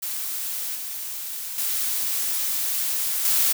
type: noise with level steps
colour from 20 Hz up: blue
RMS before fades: -29 / -32 / -25 / -20 dBFS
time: 0.02-3.53 s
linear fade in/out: 10 ms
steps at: 0.75 / 1.58 / 3.25 s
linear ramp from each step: 2 ms
effects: none

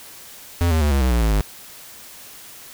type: tone with pitch steps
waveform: square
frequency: 86 / 79.78 / 74.01 / 68.65 / 63.69 / 59.08 / 54.81 / 50.84 Hz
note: F2 / D#2 / D2 / C#2 / C2 / A#1 / A1 / G#1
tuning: -26 / +44 / +14 / -16 / -46 / +24 / -6 / -36 cents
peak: -16 dBFS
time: 0.61-1.41 s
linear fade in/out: 0 ms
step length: 100 ms
effects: white hiss -41 dBFS RMS until 2.73 s

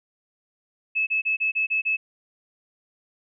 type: tone bursts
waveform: sine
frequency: 2599 Hz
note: E7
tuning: 25 cents flat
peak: -20 dBFS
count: 7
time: 0.95-1.97 s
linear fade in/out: 20 ms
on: 120 ms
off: 30 ms
effects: none

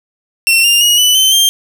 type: tone with pitch steps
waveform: sawtooth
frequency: 2711 / 2799 / 2889 / 2982 / 3078 / 3178 Hz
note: E7 / F7 / F#7 / F#7 / G7 / G7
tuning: +48 / +3 / -42 / +13 / -32 / +23 cents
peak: -4 dBFS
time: 0.47-1.49 s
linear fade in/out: 0 ms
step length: 170 ms
effects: none

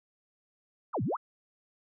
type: exponential two-way sweep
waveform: sine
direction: down then up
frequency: 1500 to 100.1 to 1500 Hz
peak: -28 dBFS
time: 0.93-1.17 s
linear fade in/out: 20 ms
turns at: 1.03 s
effects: none

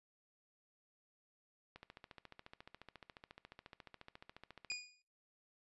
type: click train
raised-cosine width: 0.3 ms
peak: -36 dBFS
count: 43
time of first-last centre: 1.76-4.718 s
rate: 14.2 Hz
type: tone with exponential decay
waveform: 25% pulse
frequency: 2455 Hz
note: D#7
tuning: 24 cents flat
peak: -32 dBFS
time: 4.7-5.02 s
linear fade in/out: 2 ms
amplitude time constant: 68 ms
effects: noise-tail reverb RT60 0.4 s tail -19 dB re dry + resampled to 24000 Hz

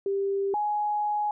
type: tone pair in turn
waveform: sine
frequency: 394.6 / 836.1 Hz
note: G4 / G#5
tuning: +11 / +11 cents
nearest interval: octave + minor second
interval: 1300 cents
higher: second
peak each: -24 dBFS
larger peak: neither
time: 0.06-0.54 / 0.54-1.31 s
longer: second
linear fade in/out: 2 ms
effects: none

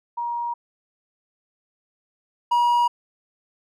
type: tone pair in turn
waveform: sine / triangle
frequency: 948 / 958.5 Hz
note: A#5 / A#5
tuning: +29 / +48 cents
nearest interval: unison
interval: 19 cents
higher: second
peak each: -24 / -14 dBFS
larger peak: second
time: 0.17-0.54 / 2.51-2.88 s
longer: neither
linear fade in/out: 10 ms
effects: none

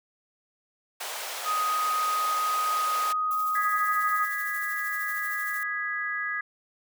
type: high-pass noise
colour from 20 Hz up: pink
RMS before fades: -35 dBFS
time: 1-3.13 s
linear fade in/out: 10 ms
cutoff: 580 Hz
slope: 24 dB/octave
type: tone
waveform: sine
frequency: 1250 Hz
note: D#6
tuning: 8 cents sharp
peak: -24 dBFS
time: 1.44-4.29 s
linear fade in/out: 50 ms
type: noise with tremolo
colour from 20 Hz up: violet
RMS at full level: -38 dBFS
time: 3.31-5.63 s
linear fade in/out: 0 ms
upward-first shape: triangle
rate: 13 Hz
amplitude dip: 55%
type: chord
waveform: sine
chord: G# minor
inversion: second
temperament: equal with one note detuned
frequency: 1237.3 / 1661.2 / 1975.5 Hz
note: D#6 / G#6 / B6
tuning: -10 / 0 / 0 cents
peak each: -35 / -30 / -33 dBFS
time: 3.55-6.41 s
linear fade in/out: 5 ms
effects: none

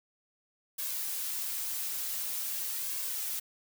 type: noise with flanger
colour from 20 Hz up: blue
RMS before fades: -35 dBFS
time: 0.78-3.4 s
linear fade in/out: 10 ms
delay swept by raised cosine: 1.8 to 6 ms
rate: 0.46 Hz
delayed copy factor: +0.5
effects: none

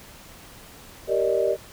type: chord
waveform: sine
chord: Eb major seventh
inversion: first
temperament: just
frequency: 388.9 / 466.7 / 583.4 / 622.3 Hz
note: G4 / Bb4 / D5 / Eb5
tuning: -14 / +2 / -12 / 0 cents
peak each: -25 dBFS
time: 1.07-1.57 s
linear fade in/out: 50 ms
effects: pink hiss -46 dBFS RMS until 1.72 s

